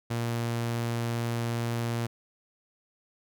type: tone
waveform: sawtooth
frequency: 117.3 Hz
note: A#2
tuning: 11 cents sharp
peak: -24 dBFS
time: 0.1-2.07 s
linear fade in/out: 10 ms
effects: none